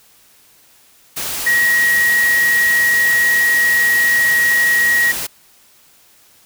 sine tone in noise, 1900 Hz, A#6, 33 cents sharp, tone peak -11 dBFS, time 1.46-5.12 s, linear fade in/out 10 ms, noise white, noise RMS -23 dBFS, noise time 1.16-5.27 s, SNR +9 dB, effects white hiss -50 dBFS RMS until 6.45 s

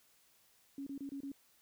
sine tone bursts, 277.2 Hz, C#4, in tune, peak -40 dBFS, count 5, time 0.78-1.318 s, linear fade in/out 2 ms, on 86 ms, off 27 ms, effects white hiss -69 dBFS RMS until 1.61 s

